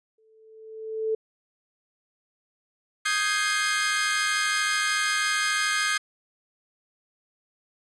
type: tone with exponential growth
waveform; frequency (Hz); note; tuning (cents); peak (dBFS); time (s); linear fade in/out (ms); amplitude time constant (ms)
sine; 440; A4; 0; -21; 0.18-1.15; 5; 210
type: chord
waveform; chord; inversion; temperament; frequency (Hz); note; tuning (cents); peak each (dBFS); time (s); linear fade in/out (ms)
sawtooth; Ab major seventh; second; equal with one note detuned; 1244.5 / 1568 / 1661.2 / 2105; Eb6 / G6 / Ab6 / C7; 0 / 0 / 0 / +10; -25; 3.05-5.98; 10
effects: resampled to 24000 Hz